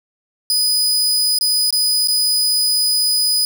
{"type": "tone with dropouts", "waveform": "sawtooth", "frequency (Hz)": 4978, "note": "D#8", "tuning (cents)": 0, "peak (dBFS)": -11, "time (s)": [0.5, 3.45], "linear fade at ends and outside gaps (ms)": 1, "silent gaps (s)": [[1.387, 1.41], [1.706, 1.726], [2.074, 2.083]], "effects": []}